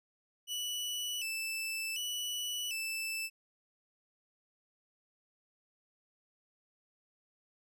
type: tone with vibrato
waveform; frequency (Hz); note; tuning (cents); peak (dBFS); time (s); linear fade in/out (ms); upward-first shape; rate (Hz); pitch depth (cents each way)
sawtooth; 2794; F7; 0; -32; 0.47-3.3; 50; square; 0.67; 97
effects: none